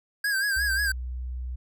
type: tone with vibrato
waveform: square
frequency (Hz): 1610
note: G6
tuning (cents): +46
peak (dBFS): -24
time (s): 0.24-0.92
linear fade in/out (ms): 5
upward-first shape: sine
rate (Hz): 5.6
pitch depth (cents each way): 73
type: tone with pitch glide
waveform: sine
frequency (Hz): 61.74 to 62.42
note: B1 to B1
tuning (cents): 0 to +19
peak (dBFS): -30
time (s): 0.56-1.56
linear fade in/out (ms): 10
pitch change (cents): +19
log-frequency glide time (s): 0.68-1.21
effects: none